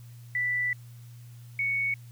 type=tone pair in turn; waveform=sine; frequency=1975.5 / 2222 Hz; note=B6 / C#7; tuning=0 / +4 cents; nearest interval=major second; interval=204 cents; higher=second; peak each=-25 dBFS; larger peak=neither; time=0.35-0.73 / 1.59-1.94 s; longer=first; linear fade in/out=2 ms; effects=added 119 Hz sine -44 dBFS peak until 2.11 s + white hiss -60 dBFS RMS until 2.11 s